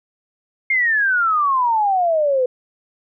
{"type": "exponential sweep", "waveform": "sine", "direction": "down", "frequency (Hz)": [2149, 493.9], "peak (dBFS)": -14, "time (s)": [0.7, 2.46], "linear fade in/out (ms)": 5, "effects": []}